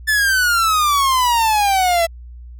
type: exponential sweep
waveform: 45% pulse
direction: down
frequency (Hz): 1760 to 659.3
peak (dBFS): -13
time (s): 0.07-2.07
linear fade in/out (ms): 20
effects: added 60 Hz sine -33 dBFS peak until 2.59 s